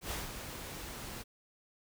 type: noise with ADSR envelope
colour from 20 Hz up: pink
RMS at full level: -37 dBFS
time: 0.01-1.24 s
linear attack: 96 ms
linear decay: 180 ms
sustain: -7 dB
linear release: 31 ms
effects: none